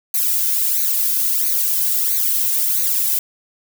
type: noise with flanger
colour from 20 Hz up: violet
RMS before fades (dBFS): -18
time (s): 0.14-3.19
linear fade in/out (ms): 2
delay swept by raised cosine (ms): 0.47 to 1.97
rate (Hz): 1.5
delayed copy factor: +0.85
effects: none